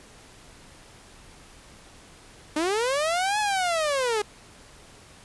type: linear two-way sweep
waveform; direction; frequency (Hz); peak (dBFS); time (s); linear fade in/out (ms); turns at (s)
sawtooth; up then down; 293.6 to 859 to 406.4; -19; 2.56-4.22; 5; 3.39
effects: pink hiss -50 dBFS RMS until 5.24 s + resampled to 24000 Hz